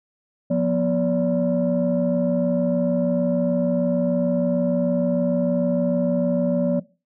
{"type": "tone cluster", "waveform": "sine", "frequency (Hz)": [177.1, 243.7, 575], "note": ["F3", "B3", "D5"], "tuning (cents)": [24, -23, -37], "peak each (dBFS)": -21, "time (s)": [0.5, 6.8], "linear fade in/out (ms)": 10, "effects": ["noise-tail reverb RT60 0.3 s tail -19 dB re dry", "tanh soft clip ceiling -12 dBFS"]}